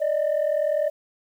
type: tone pair together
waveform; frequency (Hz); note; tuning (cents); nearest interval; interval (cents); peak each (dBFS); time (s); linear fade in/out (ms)
sine; 582.2 / 622.3; D5 / D#5; -15 / 0; minor second; 115; -21; 0-0.9; 20
effects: tanh soft clip ceiling -17 dBFS + 9-bit